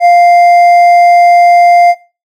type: tone with hard clipping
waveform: triangle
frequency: 698.5 Hz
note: F5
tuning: in tune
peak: -3 dBFS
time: 0-1.95 s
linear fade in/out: 50 ms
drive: 8 dB
effects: noise-tail reverb RT60 0.3 s tail -18 dB re dry